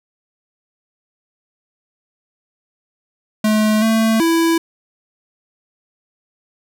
square tone with pitch steps, 214.9 / 223 / 330.9 Hz, A3 / A3 / E4, -41 / +23 / +7 cents, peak -13 dBFS, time 3.44-4.58 s, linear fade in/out 5 ms, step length 380 ms, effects none

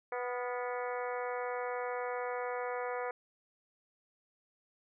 harmonic tone with a mistuned harmonic, 246.9 Hz, B3, in tune, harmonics 2 / 3 / 4 / 5 / 6 / 7 / 8 / 9, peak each -37 / -41 / -43 / -45 / -47 / -48 / -49 / -50 dBFS, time 0.12-3.11 s, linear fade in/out 2 ms, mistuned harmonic 6, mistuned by -47 cents, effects none

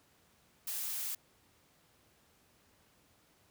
blue noise, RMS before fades -38 dBFS, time 0.67-1.15 s, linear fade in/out 5 ms, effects pink hiss -68 dBFS RMS until 3.5 s + high-pass 60 Hz 12 dB/octave

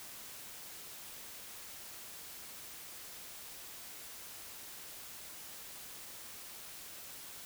silence, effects white hiss -49 dBFS RMS until 7.45 s

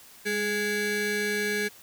30% pulse ring-modulated tone, 622.3 Hz, D#5, in tune, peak -20 dBFS, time 0.25-1.69 s, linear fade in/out 20 ms, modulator 1040 Hz, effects white hiss -51 dBFS RMS until 1.82 s

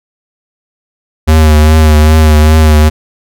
square tone with vibrato, 77.4 Hz, D#2, 9 cents flat, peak -3 dBFS, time 1.27-2.9 s, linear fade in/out 20 ms, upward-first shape triangle, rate 2.5 Hz, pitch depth 44 cents each way, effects none

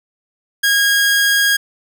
sawtooth tone, 1635 Hz, G#6, 28 cents flat, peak -8 dBFS, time 0.63-1.57 s, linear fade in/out 10 ms, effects none

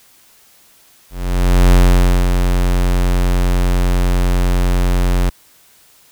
square tone with ADSR envelope, 45 Hz, F#1, 47 cents flat, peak -6 dBFS, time 1.1-5.3 s, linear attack 620 ms, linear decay 540 ms, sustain -6 dB, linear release 12 ms, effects white hiss -49 dBFS RMS until 6.11 s

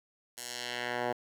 10% pulse tone with band-pass filter sweep, 121.9 Hz, B2, 22 cents flat, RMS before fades -36 dBFS, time 0.37-1.13 s, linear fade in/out 10 ms, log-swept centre 9700 to 780 Hz, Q 1, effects 9-bit

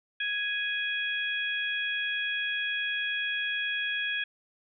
harmonic tone, 830.6 Hz, G#5, in tune, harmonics 2 / 3 / 4, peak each -31 / -33 / -34 dBFS, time 0.2-4.24 s, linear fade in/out 5 ms, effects none

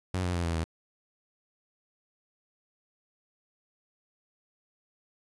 sawtooth tone with pitch steps, 92.1 / 89.22 / 86.43 / 83.73 / 81.11 Hz, F#2 / F2 / F2 / E2 / E2, -7 / +38 / -17 / +28 / -27 cents, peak -24 dBFS, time 0.14-0.64 s, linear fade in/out 0 ms, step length 100 ms, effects resampled to 24000 Hz + 10-bit

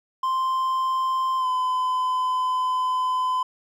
triangle tone with pitch glide, 1044 to 1016.6 Hz, C6 to B5, -4 to +50 cents, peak -19 dBFS, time 0.23-3.43 s, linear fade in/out 5 ms, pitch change -46 cents, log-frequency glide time 1.38-1.47 s, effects none

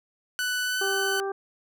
sawtooth tone with pitch glide, 1491 to 1510.9 Hz, F#6 to F#6, +13 to +36 cents, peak -22 dBFS, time 0.39-1.2 s, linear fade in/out 0 ms, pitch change +23 cents, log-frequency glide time 0.64-0.83 s
harmonic tone, 392 Hz, G4, in tune, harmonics 1 / 2 / 3 / 4, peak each -28 / -34 / -38 / -40 dBFS, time 0.81-1.32 s, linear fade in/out 5 ms
effects none

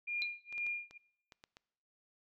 sine tone with tremolo, 2412 Hz, D7, 46 cents sharp, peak -33 dBFS, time 0.07-0.98 s, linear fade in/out 10 ms, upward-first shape sine, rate 2.1 Hz, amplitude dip 100%
sine tone with exponential decay, 4021 Hz, B7, 30 cents sharp, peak -32 dBFS, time 0.22-0.29 s, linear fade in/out 0 ms, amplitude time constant 15 ms
clicks, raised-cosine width 0.2 ms, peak -36 dBFS, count 7, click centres 0.526 / 0.58 / 0.666 / 0.91 / 1.322 / 1.439 / 1.569 s
effects noise-tail reverb RT60 0.9 s tail -23 dB re dry

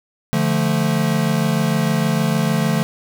square chord, D minor, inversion none, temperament equal with one note detuned, 146.83 / 173.41 / 220 Hz, D3 / F3 / A3, 0 / -12 / 0 cents, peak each -21 dBFS, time 0.33-2.83 s, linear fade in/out 0 ms, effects none

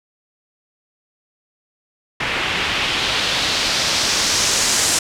white noise with low-pass filter sweep, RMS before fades -19 dBFS, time 2.2-4.99 s, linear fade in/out 5 ms, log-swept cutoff 2400 to 7700 Hz, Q 1.6, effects none

